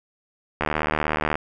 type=click train; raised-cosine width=0.5 ms; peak=-7 dBFS; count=58; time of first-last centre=0.61-1.355 s; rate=76.5 Hz; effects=none